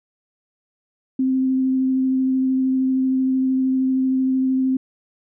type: tone with vibrato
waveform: sine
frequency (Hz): 261.5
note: C4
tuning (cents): -1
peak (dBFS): -16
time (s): 1.19-4.77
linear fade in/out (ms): 5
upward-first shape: triangle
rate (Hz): 13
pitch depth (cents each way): 12
effects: none